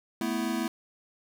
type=chord; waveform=square; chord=A suspended second; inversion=none; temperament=equal; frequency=220 / 246.9 / 329.6 Hz; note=A3 / B3 / E4; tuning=0 / 0 / 0 cents; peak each=-33 dBFS; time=0.21-0.68 s; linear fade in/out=2 ms; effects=none